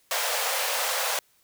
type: high-pass noise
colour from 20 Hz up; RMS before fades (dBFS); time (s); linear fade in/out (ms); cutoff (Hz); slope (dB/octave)
pink; -27; 0.11-1.19; 2; 480; 96
effects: white hiss -64 dBFS RMS until 1.43 s